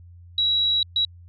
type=tone bursts at uneven times; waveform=sine; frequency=3884 Hz; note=B7; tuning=30 cents flat; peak=-18 dBFS; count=2; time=0.38-0.83 / 0.96-1.05 s; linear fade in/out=2 ms; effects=added 87 Hz sine -43 dBFS peak until 1.28 s